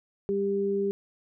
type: tone pair together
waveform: sine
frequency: 198.6 / 397.2 Hz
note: G3 / G4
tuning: +23 / +23 cents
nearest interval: octave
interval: 1200 cents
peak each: -31 / -25 dBFS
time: 0.29-0.91 s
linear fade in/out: 0 ms
effects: none